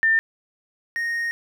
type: tone pair in turn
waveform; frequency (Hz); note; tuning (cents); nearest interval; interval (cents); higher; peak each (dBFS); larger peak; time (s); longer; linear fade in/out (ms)
sine / triangle; 1801 / 1859.1; A6 / A#6; +40 / -5; minor second; 55; second; -15 / -21; first; 0.03-0.19 / 0.96-1.31; second; 0
effects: none